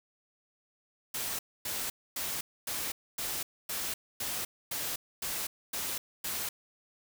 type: noise bursts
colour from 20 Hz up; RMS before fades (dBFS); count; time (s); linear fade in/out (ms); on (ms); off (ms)
white; -35; 11; 1.14-6.49; 5; 250; 260
effects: none